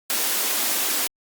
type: high-pass noise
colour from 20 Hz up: white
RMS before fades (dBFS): -23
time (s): 0.1-1.07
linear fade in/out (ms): 0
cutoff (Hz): 210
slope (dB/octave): 96
effects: Opus 48 kbps